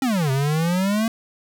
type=exponential two-way sweep; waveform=square; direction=down then up; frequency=277.2 to 130.81 to 229.8 Hz; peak=-19 dBFS; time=0.02-1.08 s; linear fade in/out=2 ms; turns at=0.31 s; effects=none